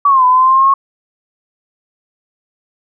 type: exponential two-way sweep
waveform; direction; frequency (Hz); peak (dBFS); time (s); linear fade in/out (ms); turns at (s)
sine; down then up; 1155 to 1000 to 1099; -6; 0.05-0.74; 5; 0.25
effects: none